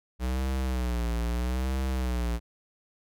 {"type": "tone with vibrato", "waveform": "square", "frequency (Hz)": 61.74, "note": "B1", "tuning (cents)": 0, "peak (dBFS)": -27, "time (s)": [0.19, 2.4], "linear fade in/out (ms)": 50, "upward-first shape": "sine", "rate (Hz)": 0.78, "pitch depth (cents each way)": 110, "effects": []}